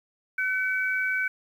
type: tone pair together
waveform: sine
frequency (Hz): 1518.4 / 2275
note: F#6 / C#7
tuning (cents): +44 / +44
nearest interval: perfect fifth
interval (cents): 700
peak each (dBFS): -25 / -29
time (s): 0.38-1.28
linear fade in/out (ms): 5
effects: 9-bit